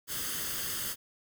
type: noise with comb filter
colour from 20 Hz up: white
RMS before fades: -35 dBFS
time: 0.07-0.96 s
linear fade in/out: 50 ms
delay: 0.62 ms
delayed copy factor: +0.65
effects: none